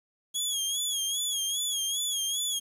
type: tone with vibrato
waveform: 20% pulse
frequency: 3322 Hz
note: G#7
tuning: in tune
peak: -22 dBFS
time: 0.34-2.6 s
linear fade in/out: 20 ms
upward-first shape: sine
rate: 2.5 Hz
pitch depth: 78 cents each way
effects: 9-bit